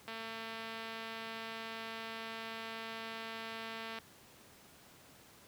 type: click train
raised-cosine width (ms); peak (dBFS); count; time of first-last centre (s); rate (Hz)
0.3; -28; 880; 0.08-3.987; 225
effects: pink hiss -59 dBFS RMS until 5.47 s + high-pass 100 Hz 12 dB/octave